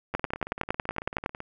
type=two click trains; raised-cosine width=0.5 ms; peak=-21 / -10 dBFS; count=24 / 13; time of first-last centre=0.14-1.404 / 0.15-1.261 s; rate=18.2 / 10.8 Hz; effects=none